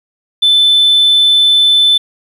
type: tone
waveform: sine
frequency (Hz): 3520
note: A7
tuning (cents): 0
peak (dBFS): -4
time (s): 0.42-1.98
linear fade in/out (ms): 10
effects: tanh soft clip ceiling -3 dBFS + 7-bit